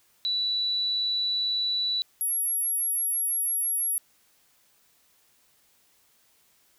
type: tone pair in turn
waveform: sine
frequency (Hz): 3951 / 11253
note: B7 / F9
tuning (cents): 0 / +12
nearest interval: octave + tritone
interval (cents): 1812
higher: second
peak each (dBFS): -24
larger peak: neither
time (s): 0.25-2.02 / 2.21-3.98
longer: neither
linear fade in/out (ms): 0
effects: white hiss -64 dBFS RMS until 6.78 s